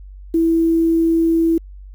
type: tone with quantisation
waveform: sine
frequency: 329.6 Hz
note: E4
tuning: in tune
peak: -12 dBFS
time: 0.34-1.58 s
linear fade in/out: 5 ms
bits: 7
effects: added 48 Hz sine -34 dBFS peak until 1.94 s